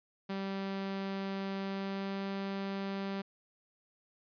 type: tone with pitch glide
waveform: sawtooth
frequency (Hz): 194.7 to 195.94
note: G3 to G3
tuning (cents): -12 to -1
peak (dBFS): -31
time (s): 0.29-3.22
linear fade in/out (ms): 10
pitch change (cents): +11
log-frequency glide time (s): 1.6-2.24
effects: resampled to 11025 Hz